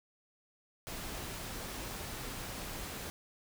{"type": "noise", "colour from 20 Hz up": "pink", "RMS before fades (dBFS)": -42, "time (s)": [0.87, 3.1], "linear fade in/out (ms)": 0, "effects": []}